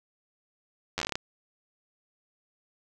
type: slowing click train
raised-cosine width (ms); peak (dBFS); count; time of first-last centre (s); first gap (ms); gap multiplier
0.2; -12; 10; 0.98-1.155; 10; 1.16
effects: none